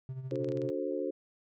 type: tone with tremolo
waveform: triangle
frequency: 130.81 Hz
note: C3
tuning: in tune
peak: -33 dBFS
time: 0.09-0.7 s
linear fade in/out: 0 ms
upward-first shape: sine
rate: 13 Hz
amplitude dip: 60%
type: chord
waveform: sine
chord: D dominant seventh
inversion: none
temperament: just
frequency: 293.7 / 367.1 / 440.5 / 528.6 Hz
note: D4 / F#4 / A4 / C5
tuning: 0 / -14 / +2 / +18 cents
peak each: -37 / -36 / -38 / -36 dBFS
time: 0.31-1.11 s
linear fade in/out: 10 ms
type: clicks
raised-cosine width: 0.2 ms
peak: -33 dBFS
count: 8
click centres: 0.311 / 0.357 / 0.445 / 0.488 / 0.52 / 0.573 / 0.618 / 0.69 s
effects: none